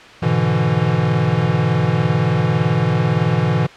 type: chord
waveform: square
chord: E dominant seventh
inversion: first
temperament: equal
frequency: 103.83 / 123.47 / 146.83 / 164.81 Hz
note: G#2 / B2 / D3 / E3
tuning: 0 / 0 / 0 / 0 cents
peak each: -24 / -20 / -21 / -19 dBFS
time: 0.22-3.67 s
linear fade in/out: 10 ms
effects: white hiss -39 dBFS RMS until 3.76 s + low-pass 3000 Hz 12 dB/octave